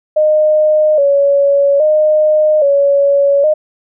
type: tone with vibrato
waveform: sine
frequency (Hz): 587.3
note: D5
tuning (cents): 0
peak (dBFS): -7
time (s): 0.16-3.54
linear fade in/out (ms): 10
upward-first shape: square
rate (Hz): 0.61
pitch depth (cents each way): 76
effects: none